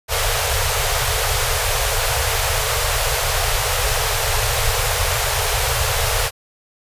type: band-stop noise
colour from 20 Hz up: pink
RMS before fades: -19 dBFS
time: 0.08-6.31 s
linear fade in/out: 50 ms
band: 130 to 420 Hz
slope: 96 dB/octave
effects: resampled to 32000 Hz